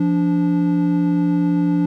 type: tone pair together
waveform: triangle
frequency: 172.73 / 290.5 Hz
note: F3 / D4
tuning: -19 / -19 cents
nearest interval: major sixth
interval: 900 cents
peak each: -16 / -15 dBFS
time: 0-1.86 s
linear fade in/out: 5 ms
effects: none